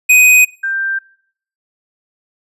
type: tone pair in turn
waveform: square / sine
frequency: 2500 / 1574.9 Hz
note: D#7 / G6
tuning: +8 / +8 cents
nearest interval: minor sixth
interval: 800 cents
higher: first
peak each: -6 / -15 dBFS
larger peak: first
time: 0.09-0.45 / 0.63-0.99 s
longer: neither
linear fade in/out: 10 ms
effects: noise-tail reverb RT60 0.6 s tail -22 dB re dry + resampled to 32000 Hz